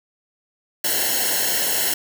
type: noise with comb filter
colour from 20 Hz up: white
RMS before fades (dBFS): -21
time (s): 0.84-1.94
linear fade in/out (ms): 5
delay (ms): 0.83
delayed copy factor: -0.9
effects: none